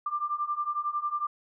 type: beating tone pair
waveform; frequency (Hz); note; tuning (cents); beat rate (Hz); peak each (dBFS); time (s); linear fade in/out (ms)
sine; 1181 / 1192; D6 / D6; +9 / +25; 11; -32 / -30; 0.06-1.27; 5
effects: none